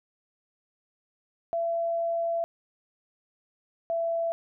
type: tone pair in turn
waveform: sine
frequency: 673 / 668.4 Hz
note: E5 / E5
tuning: +36 / +24 cents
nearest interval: unison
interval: 12 cents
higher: first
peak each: -25 dBFS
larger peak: neither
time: 1.53-2.44 / 3.9-4.32 s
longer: first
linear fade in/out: 0 ms
effects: none